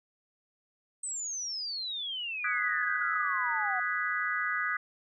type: exponential sweep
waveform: sine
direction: down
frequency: 8280 to 725 Hz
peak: -33 dBFS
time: 1.03-3.8 s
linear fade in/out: 5 ms
type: chord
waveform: sine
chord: G# minor seventh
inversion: second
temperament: equal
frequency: 1244.5 / 1480 / 1661.2 / 1975.5 Hz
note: D#6 / F#6 / G#6 / B6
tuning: 0 / 0 / 0 / 0 cents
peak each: -34 dBFS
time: 2.44-4.77 s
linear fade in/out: 5 ms
effects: none